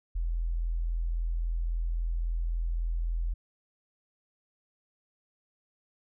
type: tone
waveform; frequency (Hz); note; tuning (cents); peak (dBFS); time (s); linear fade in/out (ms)
sine; 41.84; E1; +27; -27; 0.15-3.34; 10
effects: none